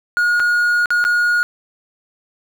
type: tone with dropouts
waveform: triangle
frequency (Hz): 1439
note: F#6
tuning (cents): -49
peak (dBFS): -11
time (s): 0.17-1.43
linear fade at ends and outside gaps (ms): 0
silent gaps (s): 0.397-0.401 / 0.858-0.905 / 1.041-1.05
effects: 7-bit